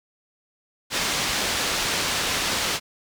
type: low-pass noise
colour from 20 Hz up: white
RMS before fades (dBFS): -25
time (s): 0.9-2.8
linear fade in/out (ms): 50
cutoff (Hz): 5300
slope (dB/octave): 12
effects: none